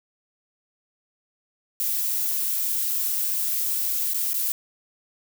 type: noise with dropouts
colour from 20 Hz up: violet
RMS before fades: -25 dBFS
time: 1.8-4.52 s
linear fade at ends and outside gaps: 1 ms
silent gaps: 4.136-4.144 / 4.333-4.341 s
effects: none